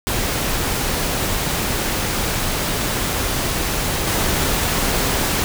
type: noise with level steps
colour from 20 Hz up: pink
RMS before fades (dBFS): -21 / -19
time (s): 0.07-5.44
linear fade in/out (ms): 0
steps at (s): 4.07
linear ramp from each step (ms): 2
effects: none